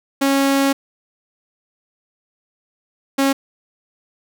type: tone pair in turn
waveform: sawtooth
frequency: 274.8 / 273.2 Hz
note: C#4 / C#4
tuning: -15 / -25 cents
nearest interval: unison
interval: 10 cents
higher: first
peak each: -10 dBFS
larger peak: neither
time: 0.21-0.73 / 3.18-3.33 s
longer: first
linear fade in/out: 10 ms
effects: none